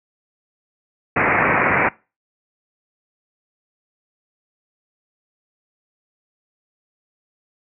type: low-pass noise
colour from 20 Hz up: white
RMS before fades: -17 dBFS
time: 1.16-1.89 s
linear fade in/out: 5 ms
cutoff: 2400 Hz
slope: 96 dB/octave
effects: noise-tail reverb RT60 0.3 s tail -23 dB re dry + high-pass 100 Hz 12 dB/octave